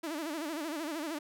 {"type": "tone with vibrato", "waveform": "sawtooth", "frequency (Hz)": 311.1, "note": "D#4", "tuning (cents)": 0, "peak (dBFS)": -31, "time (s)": [0.03, 1.19], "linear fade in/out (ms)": 10, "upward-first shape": "sine", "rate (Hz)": 13, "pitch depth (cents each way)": 140, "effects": []}